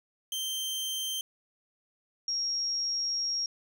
sawtooth / sine tone pair in turn, 3136 / 5588 Hz, G7 / F8, 0 / 0 cents, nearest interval minor seventh, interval 1000 cents, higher second, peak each -28 dBFS, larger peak neither, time 0.32-1.21 / 2.28-3.46 s, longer second, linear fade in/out 2 ms, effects none

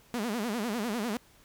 sawtooth tone with vibrato, 223.5 Hz, A3, 27 cents sharp, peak -26 dBFS, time 0.14-1.17 s, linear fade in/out 0 ms, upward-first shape sine, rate 10 Hz, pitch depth 190 cents each way, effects pink hiss -60 dBFS RMS until 1.44 s

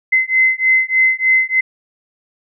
sine beating tone pair, 2053 / 2056.3 Hz, C7 / C7, -33 / -31 cents, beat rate 3.3 Hz, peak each -14 dBFS, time 0.12-1.61 s, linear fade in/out 10 ms, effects none

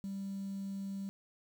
triangle tone, 196 Hz, G3, in tune, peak -34 dBFS, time 0.04-1.09 s, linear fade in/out 0 ms, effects tanh soft clip ceiling -34 dBFS + 10-bit

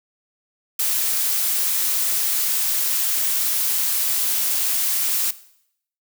blue noise, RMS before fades -21 dBFS, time 0.79-5.31 s, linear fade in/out 5 ms, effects noise-tail reverb RT60 0.7 s tail -17 dB re dry

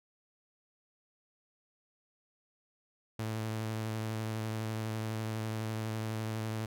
sawtooth tone with vibrato, 110 Hz, A2, in tune, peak -30 dBFS, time 3.19-6.66 s, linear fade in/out 5 ms, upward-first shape sine, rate 12 Hz, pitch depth 19 cents each way, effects none

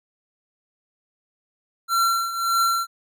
square tone with tremolo, 1361 Hz, F6, 45 cents flat, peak -17 dBFS, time 1.88-2.87 s, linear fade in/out 50 ms, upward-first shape triangle, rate 1.7 Hz, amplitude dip 75%, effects none

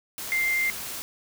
sine tone in noise, 2096 Hz, C7, 2 cents sharp, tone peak -22 dBFS, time 0.32-0.7 s, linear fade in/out 0 ms, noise white, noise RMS -35 dBFS, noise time 0.18-1.02 s, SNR +10 dB, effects none

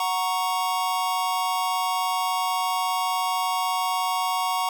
square chord, F# major, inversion none, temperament equal, 740 / 932.3 / 1108.7 Hz, F#5 / A#5 / C#6, 0 / 0 / 0 cents, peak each -28 dBFS, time 0-4.69 s, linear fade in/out 2 ms, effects none

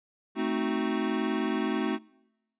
square chord, A diminished seventh, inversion none, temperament equal, 220 / 261.6 / 311.1 / 370 Hz, A3 / C4 / Eb4 / Gb4, 0 / 0 / 0 / 0 cents, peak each -33 dBFS, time 0.35-1.99 s, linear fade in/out 50 ms, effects noise-tail reverb RT60 1.0 s tail -25 dB re dry + resampled to 8000 Hz

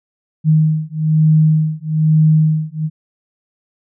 sine beating tone pair, 155.56 / 156.66 Hz, D#3 / D#3, 0 / +12 cents, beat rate 1.1 Hz, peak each -13 dBFS, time 0.44-2.9 s, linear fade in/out 50 ms, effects none

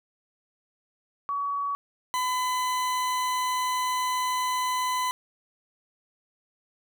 sine / 40% pulse tone pair in turn, 1131 / 1007.6 Hz, C#6 / B5, +34 / +34 cents, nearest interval major second, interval 200 cents, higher first, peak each -26 / -24 dBFS, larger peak second, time 1.29-1.75 / 2.14-5.11 s, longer second, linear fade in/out 0 ms, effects none

